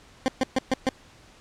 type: tone bursts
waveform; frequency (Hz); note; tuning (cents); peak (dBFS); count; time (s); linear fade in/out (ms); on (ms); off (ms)
20% pulse; 261.6; C4; 0; -15; 5; 0.26-0.89; 0; 22; 130
effects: pink hiss -53 dBFS RMS until 1.4 s + low-pass 7000 Hz 12 dB/octave